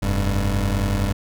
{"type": "tone pair together", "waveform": "25% pulse", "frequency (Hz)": [44.1, 99], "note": ["F1", "G2"], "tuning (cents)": [18, 18], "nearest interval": "octave + major second", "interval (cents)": 1400, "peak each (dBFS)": -18, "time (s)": [0.02, 1.13], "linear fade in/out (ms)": 10, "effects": []}